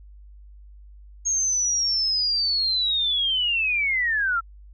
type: linear sweep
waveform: sine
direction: down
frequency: 6540 to 1318.5 Hz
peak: -20 dBFS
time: 1.25-4.41 s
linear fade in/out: 20 ms
effects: added 50 Hz sine -43 dBFS peak until 4.73 s